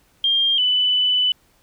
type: tone pair in turn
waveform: sine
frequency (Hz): 3203 / 2992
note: G7 / F#7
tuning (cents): +37 / +19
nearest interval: minor second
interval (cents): 118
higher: first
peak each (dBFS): -15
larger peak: neither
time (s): 0.24-0.58 / 0.58-1.32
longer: second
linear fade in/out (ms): 2
effects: pink hiss -59 dBFS RMS until 1.62 s